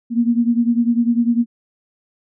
sine beating tone pair, 233.1 / 243.1 Hz, A#3 / B3, 0 / -27 cents, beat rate 10 Hz, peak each -15 / -18 dBFS, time 0.1-1.46 s, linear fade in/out 50 ms, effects none

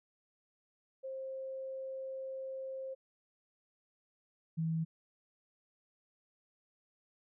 sine tone pair in turn, 530 / 162.19 Hz, C5 / E3, +22 / -28 cents, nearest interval octave + minor sixth, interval 2050 cents, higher first, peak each -39 / -31 dBFS, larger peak second, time 1.03-2.95 / 4.57-4.85 s, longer first, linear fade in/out 20 ms, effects none

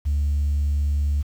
sine tone, 72.5 Hz, D2, 22 cents flat, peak -17 dBFS, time 0.05-1.23 s, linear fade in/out 20 ms, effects tanh soft clip ceiling -16 dBFS + 8-bit

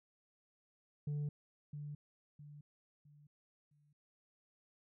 sine tone with echo, 146.83 Hz, D3, in tune, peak -33 dBFS, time 1.07-1.29 s, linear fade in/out 5 ms, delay 660 ms, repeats 4, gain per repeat -9 dB, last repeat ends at 3.93 s, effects tanh soft clip ceiling -35 dBFS

